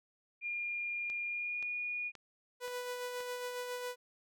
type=tone with pitch glide; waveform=sine; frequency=2411 to 2445 Hz; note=D7 to D#7; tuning=+45 to -31 cents; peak=-35 dBFS; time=0.41-2.12 s; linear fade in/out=50 ms; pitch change=+24 cents; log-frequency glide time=1.27-1.63 s
type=click train; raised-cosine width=0.2 ms; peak=-32 dBFS; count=5; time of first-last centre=1.1-3.205 s; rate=1.9 Hz
type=tone with tremolo; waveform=sawtooth; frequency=493.9 Hz; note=B4; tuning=in tune; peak=-33 dBFS; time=2.6-3.96 s; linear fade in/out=50 ms; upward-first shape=sine; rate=7.3 Hz; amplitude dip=35%
effects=none